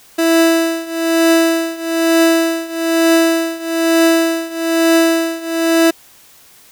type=tone with tremolo; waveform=30% pulse; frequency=329.6 Hz; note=E4; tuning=in tune; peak=-5 dBFS; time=0.18-5.91 s; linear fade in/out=10 ms; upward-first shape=triangle; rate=1.1 Hz; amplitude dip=90%; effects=white hiss -45 dBFS RMS until 6.71 s